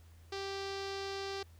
sawtooth tone with low-pass filter, 392 Hz, G4, in tune, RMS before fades -40 dBFS, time 0.32-1.43 s, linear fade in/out 5 ms, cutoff 4800 Hz, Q 2.8, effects added 83 Hz sine -55 dBFS peak until 1.59 s + pink hiss -67 dBFS RMS until 1.59 s

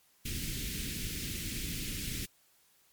pink band-stop noise, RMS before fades -37 dBFS, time 0.25-2.26 s, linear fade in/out 10 ms, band 330 to 2100 Hz, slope 24 dB/octave, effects white hiss -67 dBFS RMS until 2.92 s + MP3 96 kbps

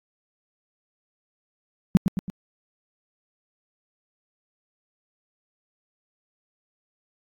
sine tone with echo, 189.3 Hz, F#3, 40 cents sharp, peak -10 dBFS, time 1.95-1.97 s, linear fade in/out 0 ms, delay 110 ms, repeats 3, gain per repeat -6 dB, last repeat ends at 2.3 s, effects AAC 64 kbps

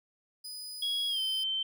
sawtooth tone, 4978 Hz, D#8, in tune, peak -37 dBFS, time 0.44-1.44 s, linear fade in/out 10 ms
sine tone with pitch glide, 3322 to 3100 Hz, G#7 to G7, 0 to -20 cents, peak -29 dBFS, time 0.82-1.63 s, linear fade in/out 5 ms, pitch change -120 cents, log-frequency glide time 1.09-1.2 s
effects none

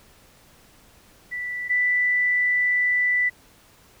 sine tone pair in turn, 1970 / 1980.5 Hz, B6 / B6, -5 / +4 cents, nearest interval unison, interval 9 cents, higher second, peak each -27 / -18 dBFS, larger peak second, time 1.31-1.69 / 1.69-3.3 s, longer second, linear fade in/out 20 ms, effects pink hiss -54 dBFS RMS until 4 s

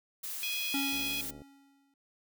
blue noise, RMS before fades -39 dBFS, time 0.23-1.31 s, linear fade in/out 10 ms
harmonic tone, 832 Hz, G#5, 3 cents sharp, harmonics 3 / 4 / 5 / 6 / 7, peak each -36 / -37 / -45 / -45 / -48 dBFS, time 0.43-1.21 s, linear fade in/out 0 ms
square tone with exponential decay, 277.2 Hz, C#4, in tune, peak -31 dBFS, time 0.74-1.94 s, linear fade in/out 2 ms, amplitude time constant 260 ms
click train, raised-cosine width 2 ms, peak -37 dBFS, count 37, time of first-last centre 0.93-1.419 s, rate 73.6 Hz
effects none

